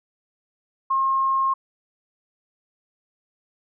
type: tone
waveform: sine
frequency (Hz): 1072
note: C6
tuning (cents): +42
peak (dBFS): -18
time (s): 0.9-1.54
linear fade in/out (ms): 10
effects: none